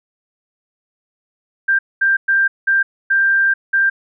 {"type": "tone bursts at uneven times", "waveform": "sine", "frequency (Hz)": 1583, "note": "G6", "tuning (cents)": 17, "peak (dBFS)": -11, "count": 6, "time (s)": [[1.68, 1.79], [2.01, 2.17], [2.28, 2.48], [2.67, 2.83], [3.1, 3.54], [3.73, 3.9]], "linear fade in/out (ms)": 10, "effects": []}